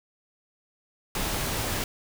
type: noise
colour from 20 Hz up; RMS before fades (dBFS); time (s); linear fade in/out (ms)
pink; -29; 1.15-1.84; 2
effects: none